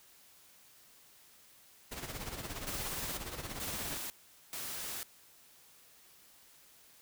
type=noise with tremolo; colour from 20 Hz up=pink; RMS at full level=-40 dBFS; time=1.91-3.98 s; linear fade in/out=10 ms; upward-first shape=sine; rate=17 Hz; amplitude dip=60%
type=noise bursts; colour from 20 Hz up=white; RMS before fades=-41 dBFS; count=3; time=2.67-5.03 s; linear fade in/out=0 ms; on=500 ms; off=430 ms
effects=white hiss -61 dBFS RMS until 7.01 s